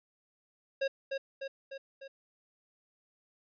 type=tone with echo; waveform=square; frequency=544 Hz; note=C#5; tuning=33 cents flat; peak=-29 dBFS; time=0.81-0.88 s; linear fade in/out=10 ms; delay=300 ms; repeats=4; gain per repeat=-4 dB; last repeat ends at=2.08 s; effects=resampled to 11025 Hz